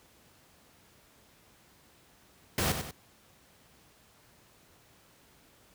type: noise with echo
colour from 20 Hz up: pink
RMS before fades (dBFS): -28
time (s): 2.58-2.72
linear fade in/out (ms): 2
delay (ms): 95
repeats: 2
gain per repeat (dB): -7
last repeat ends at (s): 2.91
effects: pink hiss -61 dBFS RMS until 5.74 s + high-pass 60 Hz 12 dB/octave